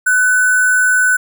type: tone with sample-and-hold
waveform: sine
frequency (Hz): 1500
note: F#6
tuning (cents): +23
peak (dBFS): -9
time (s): 0.06-1.17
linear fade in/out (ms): 10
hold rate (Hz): 8820
effects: none